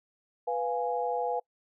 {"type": "chord", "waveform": "sine", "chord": "F diminished", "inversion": "second", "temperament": "equal", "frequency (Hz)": [493.9, 698.5, 830.6], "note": ["Cb5", "F5", "Ab5"], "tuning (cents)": [0, 0, 0], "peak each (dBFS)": [-31, -33, -32], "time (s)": [0.47, 1.4], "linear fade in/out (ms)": 10, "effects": ["noise-tail reverb RT60 0.1 s tail -26 dB re dry"]}